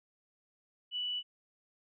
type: tone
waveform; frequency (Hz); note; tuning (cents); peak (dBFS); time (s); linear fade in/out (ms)
sine; 2960; F#7; 0; -33; 0.91-1.23; 50
effects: none